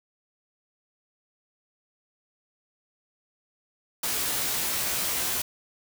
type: noise with comb filter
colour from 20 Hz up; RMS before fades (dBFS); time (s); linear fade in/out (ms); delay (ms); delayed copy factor
white; -28; 4.03-5.42; 5; 16; +0.9
effects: none